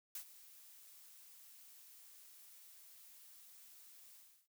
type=noise with ADSR envelope; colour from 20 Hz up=blue; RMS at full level=-44 dBFS; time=0.15-4.48 s; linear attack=3 ms; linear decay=85 ms; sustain=-16 dB; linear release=330 ms; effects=noise-tail reverb RT60 0.1 s tail -25 dB re dry